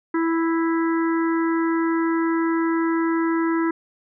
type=harmonic tone; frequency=329.6 Hz; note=E4; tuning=in tune; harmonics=1 / 3 / 4 / 5 / 6; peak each=-19 / -29 / -31 / -33 / -35 dBFS; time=0.14-3.71 s; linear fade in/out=5 ms; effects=none